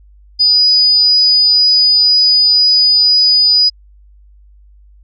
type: tone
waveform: sine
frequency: 4951 Hz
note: D#8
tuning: 9 cents flat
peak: -6 dBFS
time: 0.39-3.7 s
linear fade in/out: 20 ms
effects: added 50 Hz sine -40 dBFS peak until 5.03 s + MP3 32 kbps